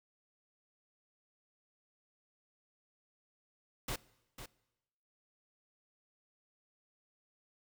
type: noise with echo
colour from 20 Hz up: pink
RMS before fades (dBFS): -38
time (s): 3.88-3.96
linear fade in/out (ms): 5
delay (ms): 500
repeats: 1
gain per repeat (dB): -10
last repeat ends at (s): 4.46
effects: noise-tail reverb RT60 1.0 s tail -22 dB re dry